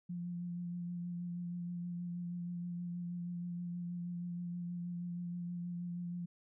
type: tone with vibrato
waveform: sine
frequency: 174.7 Hz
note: F3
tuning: 1 cent sharp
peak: -38 dBFS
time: 0.09-6.26 s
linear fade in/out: 10 ms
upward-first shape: sine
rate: 6.3 Hz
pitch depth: 18 cents each way
effects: none